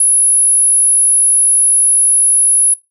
sine tone, 10548 Hz, E9, in tune, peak -4 dBFS, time 0-2.74 s, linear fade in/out 5 ms, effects noise-tail reverb RT60 0.2 s tail -22 dB re dry + tanh soft clip ceiling -6 dBFS

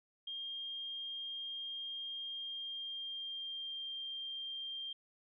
sine tone with pitch glide, 3215 to 3184 Hz, G7 to G7, +43 to +26 cents, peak -40 dBFS, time 0.27-4.93 s, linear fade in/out 5 ms, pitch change -17 cents, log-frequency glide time 2.24-3.91 s, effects none

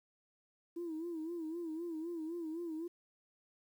sine tone with vibrato, 329.6 Hz, E4, in tune, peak -37 dBFS, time 0.76-2.88 s, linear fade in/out 10 ms, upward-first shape sine, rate 3.9 Hz, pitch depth 97 cents each way, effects tanh soft clip ceiling -35 dBFS + 11-bit

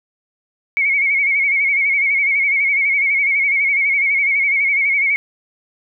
sine tone with vibrato, 2217 Hz, C#7, in tune, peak -13 dBFS, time 0.77-5.16 s, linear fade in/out 0 ms, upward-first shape sine, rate 12 Hz, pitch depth 65 cents each way, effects none

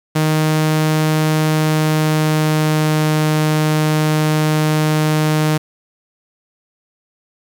sawtooth tone with pitch glide, 155.56 to 154.22 Hz, D#3 to D#3, 0 to -15 cents, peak -9 dBFS, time 0.15-5.58 s, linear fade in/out 10 ms, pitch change -15 cents, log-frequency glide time 1.46-3.14 s, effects 7-bit

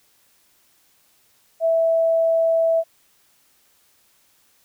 sine tone, 657 Hz, E5, 6 cents flat, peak -15 dBFS, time 1.6-2.84 s, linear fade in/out 50 ms, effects white hiss -60 dBFS RMS until 4.64 s

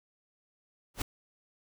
pink noise with exponential growth, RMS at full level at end -26 dBFS, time 0.94-1.02 s, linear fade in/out 5 ms, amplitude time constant 16 ms, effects none

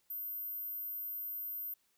sine tone, 13610 Hz, G#9, 41 cents sharp, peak -38 dBFS, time 0.1-1.74 s, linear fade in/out 5 ms, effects white hiss -75 dBFS RMS until 1.97 s

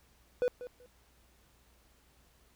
triangle tone with echo, 493.9 Hz, B4, in tune, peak -24 dBFS, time 0.42-0.48 s, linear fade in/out 0 ms, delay 190 ms, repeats 2, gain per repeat -14 dB, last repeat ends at 0.86 s, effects added 60 Hz sine -67 dBFS peak until 2.55 s + pink hiss -67 dBFS RMS until 2.55 s

